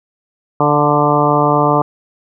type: harmonic tone with a mistuned harmonic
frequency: 147.5 Hz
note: D3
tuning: 8 cents sharp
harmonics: 1 / 2 / 3 / 4 / 5 / 6 / 7 / 8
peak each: -18 / -18 / -18 / -18 / -18 / -18 / -18 / -18 dBFS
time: 0.6-1.82 s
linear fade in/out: 2 ms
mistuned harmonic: 5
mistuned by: -23 cents
effects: none